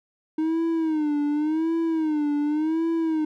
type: tone with vibrato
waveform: triangle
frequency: 310.6 Hz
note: D#4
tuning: 3 cents flat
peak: -19 dBFS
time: 0.38-3.25 s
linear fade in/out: 5 ms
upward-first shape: sine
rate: 0.89 Hz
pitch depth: 110 cents each way
effects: none